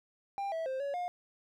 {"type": "tone with pitch steps", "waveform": "triangle", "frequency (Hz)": [795, 652, 525, 563, 712], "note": ["G5", "E5", "C5", "C#5", "F5"], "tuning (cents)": [24, -19, 6, 27, 33], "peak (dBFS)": -31, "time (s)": [0.38, 1.08], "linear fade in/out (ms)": 0, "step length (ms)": 140, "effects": []}